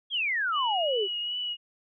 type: exponential sweep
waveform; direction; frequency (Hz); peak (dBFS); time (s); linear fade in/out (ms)
sine; down; 3379 to 370.5; -25; 0.1-1.08; 50
type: tone with vibrato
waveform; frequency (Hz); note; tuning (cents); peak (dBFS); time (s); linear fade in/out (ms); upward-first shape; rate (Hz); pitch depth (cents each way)
sine; 2919; F#7; -24; -29; 0.52-1.57; 50; triangle; 2.6; 35
effects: none